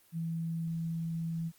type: tone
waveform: sine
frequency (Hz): 164.81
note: E3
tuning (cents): 0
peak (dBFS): -32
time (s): 0.12-1.52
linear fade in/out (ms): 50
effects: white hiss -64 dBFS RMS until 1.58 s + Opus 32 kbps

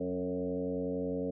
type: tone with frequency modulation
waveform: sine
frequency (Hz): 362.4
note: F#4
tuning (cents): -36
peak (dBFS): -31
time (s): 0-1.31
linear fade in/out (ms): 10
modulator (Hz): 91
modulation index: 2.2
effects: none

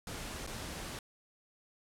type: noise with dropouts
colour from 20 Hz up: pink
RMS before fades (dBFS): -42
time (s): 0.07-0.99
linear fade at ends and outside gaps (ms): 2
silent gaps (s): 0.466-0.473
effects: low-pass 11000 Hz 12 dB/octave

